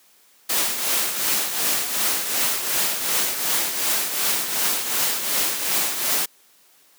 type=noise with tremolo; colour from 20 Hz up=white; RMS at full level=-20 dBFS; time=0.49-6.26 s; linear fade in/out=10 ms; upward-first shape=triangle; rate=2.7 Hz; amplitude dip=60%; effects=white hiss -56 dBFS RMS until 6.98 s + high-pass 200 Hz 12 dB/octave

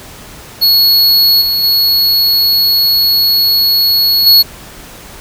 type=tone with level steps; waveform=square; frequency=4350 Hz; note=C#8; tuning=33 cents flat; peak=-6 / -11 / -8 / -3 dBFS; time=0.61-4.43 s; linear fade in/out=20 ms; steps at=1.41 / 1.63 / 4.26 s; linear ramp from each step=10 ms; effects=pink hiss -33 dBFS RMS until 5.2 s

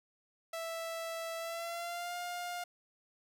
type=tone with pitch glide; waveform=sawtooth; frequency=659.3 to 706.6 Hz; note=E5 to F5; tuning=0 to +20 cents; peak=-34 dBFS; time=0.53-2.64 s; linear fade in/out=5 ms; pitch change=+120 cents; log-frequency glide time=1.37-2.16 s; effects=none

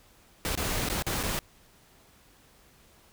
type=noise with dropouts; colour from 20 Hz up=pink; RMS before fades=-30 dBFS; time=0.45-1.39 s; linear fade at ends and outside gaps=0 ms; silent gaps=0.552-0.575 / 0.888-0.899 / 1.023-1.066 / 1.23-1.236 s; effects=pink hiss -59 dBFS RMS until 3.12 s

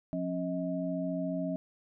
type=tone cluster; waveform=sine; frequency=177 / 271.1 / 633 Hz; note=F3 / C#4 / D#5; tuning=+23 / -38 / +30 cents; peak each=-35 / -34 / -36 dBFS; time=0.13-1.56 s; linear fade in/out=0 ms; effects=none

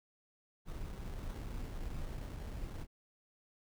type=noise with sample-and-hold; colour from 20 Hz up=brown; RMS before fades=-42 dBFS; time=0.65-2.87 s; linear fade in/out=50 ms; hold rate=2450 Hz; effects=none

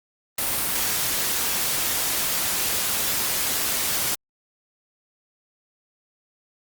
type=noise; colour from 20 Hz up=white; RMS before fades=-24 dBFS; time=0.38-4.15 s; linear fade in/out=5 ms; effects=Opus 32 kbps

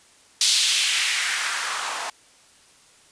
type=noise with band-pass filter sweep; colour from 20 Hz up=blue; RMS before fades=-23 dBFS; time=0.41-2.1 s; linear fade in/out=2 ms; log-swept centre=4300 to 810 Hz; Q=1.9; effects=white hiss -54 dBFS RMS until 3.11 s + resampled to 22050 Hz

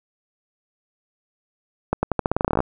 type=accelerating click train; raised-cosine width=1 ms; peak=-5 dBFS; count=16; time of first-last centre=1.93-2.604 s; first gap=100 ms; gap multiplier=0.87; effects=none

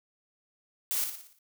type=noise with echo; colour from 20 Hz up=blue; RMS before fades=-30 dBFS; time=0.91-1.04 s; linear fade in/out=0 ms; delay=58 ms; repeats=6; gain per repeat=-6 dB; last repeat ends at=1.388 s; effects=none

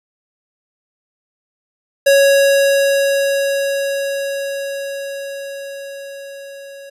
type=tone with level ramp; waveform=square; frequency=554.4 Hz; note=C#5; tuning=in tune; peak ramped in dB=-8 to -34 dBFS; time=2.06-6.9 s; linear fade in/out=10 ms; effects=resampled to 32000 Hz

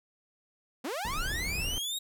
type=linear sweep; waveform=sawtooth; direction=up; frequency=220 to 3820 Hz; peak=-29 dBFS; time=0.84-1.99 s; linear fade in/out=10 ms
type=noise; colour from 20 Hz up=brown; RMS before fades=-36 dBFS; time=1.05-1.78 s; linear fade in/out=0 ms
effects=none

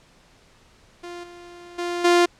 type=tone with level steps; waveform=sawtooth; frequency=349.2 Hz; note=F4; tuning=in tune; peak=-30 / -37 / -21 / -10 dBFS; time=1.03-2.26 s; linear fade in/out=10 ms; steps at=1.23 / 1.78 / 2.04 s; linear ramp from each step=10 ms; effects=pink hiss -55 dBFS RMS until 2.39 s + low-pass 7000 Hz 12 dB/octave

